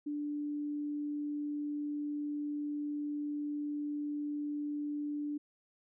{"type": "tone", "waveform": "sine", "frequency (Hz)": 293.8, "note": "D4", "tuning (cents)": 1, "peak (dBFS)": -34, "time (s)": [0.06, 5.38], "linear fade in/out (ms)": 10, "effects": []}